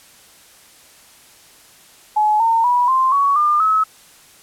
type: tone with pitch steps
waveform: sine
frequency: 850 / 911 / 976.4 / 1046.5 / 1121.6 / 1202.1 / 1288.4 Hz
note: G#5 / A#5 / B5 / C6 / C#6 / D6 / E6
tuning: +40 / -40 / -20 / 0 / +20 / +40 / -40 cents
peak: -12 dBFS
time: 2.16-3.84 s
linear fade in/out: 10 ms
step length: 240 ms
effects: white hiss -47 dBFS RMS until 4.42 s + low-pass 12000 Hz 12 dB/octave